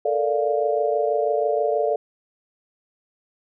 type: chord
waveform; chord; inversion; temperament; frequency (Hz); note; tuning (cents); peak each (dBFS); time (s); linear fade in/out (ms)
sine; Bb major seventh; third; equal; 440 / 466.2 / 587.3 / 698.5; A4 / Bb4 / D5 / F5; 0 / 0 / 0 / 0; -23 / -28 / -23 / -25; 0.05-1.96; 5
effects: none